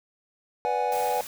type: chord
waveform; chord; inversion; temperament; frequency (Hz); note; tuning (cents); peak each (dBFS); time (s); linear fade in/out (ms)
triangle; G# half-diminished seventh; first; equal with one note detuned; 493.9 / 585.6 / 740 / 830.6; B4 / D5 / F#5 / G#5; 0 / -5 / 0 / 0; -27 / -31 / -27 / -25; 0.65-1.21; 0
type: noise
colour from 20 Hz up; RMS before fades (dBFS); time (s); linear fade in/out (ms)
white; -39; 0.92-1.27; 0
effects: none